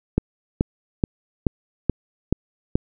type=click train; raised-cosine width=3 ms; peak=-4 dBFS; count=7; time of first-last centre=0.18-2.755 s; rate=2.33 Hz; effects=none